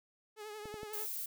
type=tone with vibrato; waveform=sawtooth; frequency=424 Hz; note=G#4; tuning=36 cents sharp; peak=-40 dBFS; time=0.36-1.07 s; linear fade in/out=50 ms; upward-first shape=triangle; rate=11 Hz; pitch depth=55 cents each way
type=clicks; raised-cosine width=2 ms; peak=-33 dBFS; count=3; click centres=0.656 / 0.742 / 0.832 s
type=noise; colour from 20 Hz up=violet; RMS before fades=-40 dBFS; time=0.93-1.26 s; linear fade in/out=5 ms
effects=none